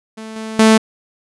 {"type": "tone with level steps", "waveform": "sawtooth", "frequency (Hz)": 220.2, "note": "A3", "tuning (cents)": 2, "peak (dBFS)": [-25, -21, -3], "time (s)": [0.17, 0.78], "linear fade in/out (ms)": 10, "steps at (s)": [0.36, 0.59], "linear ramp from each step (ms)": 2, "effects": ["resampled to 24000 Hz"]}